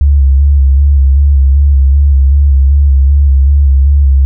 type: tone with vibrato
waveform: sine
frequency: 69.3 Hz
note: C#2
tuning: in tune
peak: -3 dBFS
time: 0.01-4.25 s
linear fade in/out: 0 ms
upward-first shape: square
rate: 2.6 Hz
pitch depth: 42 cents each way
effects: none